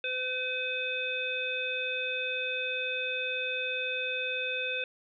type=harmonic tone; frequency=509 Hz; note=C5; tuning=48 cents flat; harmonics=1 / 3 / 5 / 7; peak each=-37 / -38 / -32 / -38 dBFS; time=0.04-4.84 s; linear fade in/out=2 ms; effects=none